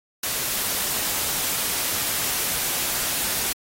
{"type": "noise", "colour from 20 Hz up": "white", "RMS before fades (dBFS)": -25, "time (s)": [0.23, 3.53], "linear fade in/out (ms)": 5, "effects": ["AAC 48 kbps"]}